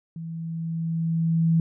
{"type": "tone with level ramp", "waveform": "sine", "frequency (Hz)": 164.3, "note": "E3", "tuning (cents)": -5, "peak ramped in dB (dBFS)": [-32, -16], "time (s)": [0.16, 1.6], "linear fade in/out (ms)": 2, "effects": []}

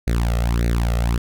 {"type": "tone with flanger", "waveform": "sawtooth", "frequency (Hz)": 58.27, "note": "A#1", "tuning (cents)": 0, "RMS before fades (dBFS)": -19, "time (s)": [0.07, 1.18], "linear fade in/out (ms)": 5, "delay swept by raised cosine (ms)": [0.47, 1.57], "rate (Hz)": 1.7, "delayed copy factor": 0.95, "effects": []}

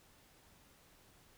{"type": "silence", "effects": ["pink hiss -65 dBFS RMS until 1.37 s"]}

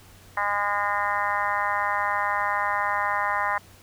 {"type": "harmonic tone", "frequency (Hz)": 204.1, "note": "G#3", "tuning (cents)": -30, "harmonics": [3, 4, 5, 6, 7, 8, 9, 10], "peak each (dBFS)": [-35, -29, -27, -31, -33, -36, -29, -37], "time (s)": [0.37, 3.58], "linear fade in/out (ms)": 2, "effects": ["added 94 Hz sine -52 dBFS peak until 3.82 s", "pink hiss -52 dBFS RMS until 3.82 s"]}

